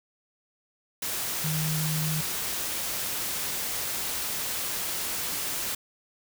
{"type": "tone in noise", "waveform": "sine", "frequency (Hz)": 155.6, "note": "D#3", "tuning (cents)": 0, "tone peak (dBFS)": -27, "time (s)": [1.44, 2.21], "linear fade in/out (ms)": 5, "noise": "white", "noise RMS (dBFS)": -31, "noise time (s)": [1.02, 5.75], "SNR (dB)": 1, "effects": []}